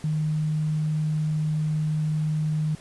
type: tone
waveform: sine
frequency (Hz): 154.2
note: D#3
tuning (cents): -15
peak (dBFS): -22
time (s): 0.04-2.75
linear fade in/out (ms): 2
effects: pink hiss -48 dBFS RMS until 2.8 s + resampled to 24000 Hz